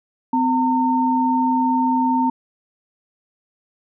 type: tone pair together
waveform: sine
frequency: 255.7 / 911.2 Hz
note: C4 / A#5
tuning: -40 / -40 cents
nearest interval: octave + minor seventh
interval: 2200 cents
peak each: -18 dBFS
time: 0.33-2.3 s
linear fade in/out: 5 ms
effects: none